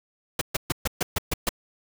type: noise bursts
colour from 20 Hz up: pink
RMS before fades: -24 dBFS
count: 8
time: 0.39-1.492 s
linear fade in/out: 5 ms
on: 24 ms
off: 130 ms
effects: none